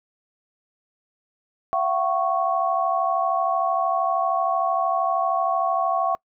sine tone cluster, 679 / 752 / 1105 Hz, F5 / F#5 / C#6, -49 / +28 / -6 cents, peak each -24 dBFS, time 1.73-6.15 s, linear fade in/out 0 ms, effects noise-tail reverb RT60 0.1 s tail -25 dB re dry

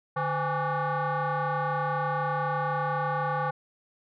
sine tone with frequency modulation, 149 Hz, D3, 25 cents sharp, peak -24 dBFS, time 0.16-3.51 s, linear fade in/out 10 ms, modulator 330 Hz, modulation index 3.8, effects tanh soft clip ceiling -22 dBFS

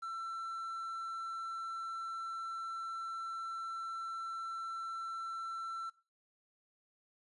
triangle tone with quantisation, 1342 Hz, E6, 31 cents sharp, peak -37 dBFS, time 0.02-5.9 s, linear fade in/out 10 ms, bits 11, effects noise-tail reverb RT60 0.3 s tail -18 dB re dry + resampled to 24000 Hz

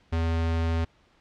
square tone, 82.41 Hz, E2, in tune, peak -24 dBFS, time 0.12-0.85 s, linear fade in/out 10 ms, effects pink hiss -62 dBFS RMS until 1.2 s + low-pass 4000 Hz 12 dB/octave

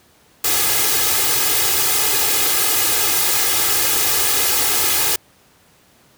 white noise with comb filter, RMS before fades -17 dBFS, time 0.44-5.16 s, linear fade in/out 5 ms, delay 2.4 ms, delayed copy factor +0.85, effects pink hiss -53 dBFS RMS until 6.17 s + high-pass 80 Hz 12 dB/octave

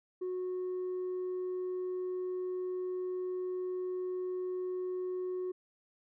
triangle tone with tanh clipping, 366.5 Hz, F#4, 16 cents flat, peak -34 dBFS, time 0.21-5.52 s, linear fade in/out 10 ms, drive 6 dB, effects none

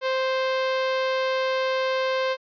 sawtooth tone, 523.3 Hz, C5, in tune, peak -18 dBFS, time 0.01-2.37 s, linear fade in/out 50 ms, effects resampled to 11025 Hz

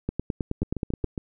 two click trains, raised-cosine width 3 ms, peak -17 / -13 dBFS, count 5 / 10, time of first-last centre 0.63-1.178 / 0.09-1.043 s, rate 7.3 / 9.44 Hz, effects none

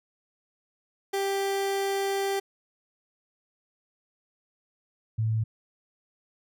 30% pulse / sine tone pair in turn, 393.3 / 110.78 Hz, G4 / A2, +6 / +12 cents, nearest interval octave + minor seventh, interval 2194 cents, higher first, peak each -23 dBFS, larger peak neither, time 1.13-2.4 / 5.18-5.44 s, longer first, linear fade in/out 10 ms, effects none

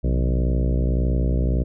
harmonic tone with a mistuned harmonic, 61.7 Hz, B1, 1 cent flat, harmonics 1 / 2 / 3 / 4 / 5 / 6 / 7 / 8 / 9 / 10, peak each -19 / -25 / -29 / -31 / -33 / -35 / -36 / -37 / -38 / -39 dBFS, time 0.03-1.64 s, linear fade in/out 20 ms, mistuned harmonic 2, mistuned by +130 cents, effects none

